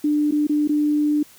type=tone with dropouts; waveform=sine; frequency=297.5 Hz; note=D4; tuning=22 cents sharp; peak=-16 dBFS; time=0.04-1.23 s; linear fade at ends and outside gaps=5 ms; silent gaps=0.311-0.321 / 0.47-0.494 / 0.676-0.692 s; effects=white hiss -49 dBFS RMS until 1.38 s